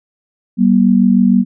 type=tone pair together; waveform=sine; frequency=192.68 / 239.2 Hz; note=G3 / A#3; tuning=-30 / +45 cents; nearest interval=major third; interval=375 cents; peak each=-10 dBFS; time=0.57-1.45 s; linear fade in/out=50 ms; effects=none